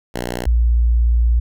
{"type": "tone pair in turn", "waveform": ["5% pulse", "sine"], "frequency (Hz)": [60.5, 58.44], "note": ["B1", "A#1"], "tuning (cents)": [-35, 5], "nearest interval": "minor second", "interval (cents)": 60, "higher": "first", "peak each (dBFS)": -11, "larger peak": "neither", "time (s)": [[0.14, 0.46], [0.46, 1.4]], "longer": "second", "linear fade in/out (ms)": 10, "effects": []}